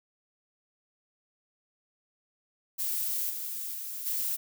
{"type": "noise with level steps", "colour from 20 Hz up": "violet", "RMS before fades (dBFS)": [-31, -36, -38, -31], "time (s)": [2.78, 4.37], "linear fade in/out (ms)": 20, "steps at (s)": [3.29, 3.73, 4.05], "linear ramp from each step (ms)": 20, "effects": []}